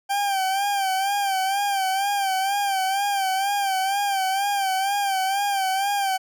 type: tone with vibrato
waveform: 40% pulse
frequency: 784 Hz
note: G5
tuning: in tune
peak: -20 dBFS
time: 0.09-6.18 s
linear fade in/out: 20 ms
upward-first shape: sine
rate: 2.1 Hz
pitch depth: 64 cents each way
effects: none